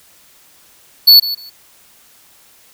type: tone with echo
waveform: square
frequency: 4437 Hz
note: C#8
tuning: 1 cent sharp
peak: -3 dBFS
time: 1.07-1.2 s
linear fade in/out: 10 ms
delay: 150 ms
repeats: 2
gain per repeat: -15 dB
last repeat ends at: 1.5 s
effects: white hiss -48 dBFS RMS until 2.73 s